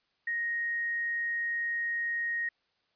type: tone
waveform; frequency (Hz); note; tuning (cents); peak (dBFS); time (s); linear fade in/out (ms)
sine; 1871; A#6; +6; -29; 0.27-2.49; 5
effects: white hiss -74 dBFS RMS until 2.95 s + resampled to 11025 Hz